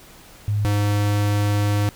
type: tone pair in turn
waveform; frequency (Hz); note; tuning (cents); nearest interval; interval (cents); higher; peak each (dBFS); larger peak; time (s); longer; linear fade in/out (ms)
sine / square; 103.83 / 102.99; G#2 / G#2; 0 / -14; unison; 14; first; -18; neither; 0.48-0.65 / 0.65-1.89; second; 0
effects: pink hiss -46 dBFS RMS until 1.95 s